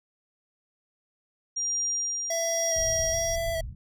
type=tone with tremolo; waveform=sine; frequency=5700 Hz; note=F8; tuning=34 cents sharp; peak=-25 dBFS; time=1.56-3.36 s; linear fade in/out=10 ms; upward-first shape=sine; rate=0.97 Hz; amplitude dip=40%
type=tone with vibrato; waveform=square; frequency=659.3 Hz; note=E5; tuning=in tune; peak=-28 dBFS; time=2.3-3.61 s; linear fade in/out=5 ms; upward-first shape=square; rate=1.2 Hz; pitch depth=20 cents each way
type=low-pass noise; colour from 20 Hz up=pink; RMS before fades=-36 dBFS; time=2.76-3.75 s; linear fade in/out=5 ms; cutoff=120 Hz; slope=24 dB/octave
effects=none